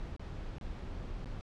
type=noise with dropouts; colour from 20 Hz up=brown; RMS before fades=-41 dBFS; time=0-1.41 s; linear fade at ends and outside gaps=0 ms; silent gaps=0.164-0.195 / 0.583-0.612 / 1.244-1.258 s; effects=low-pass 5000 Hz 12 dB/octave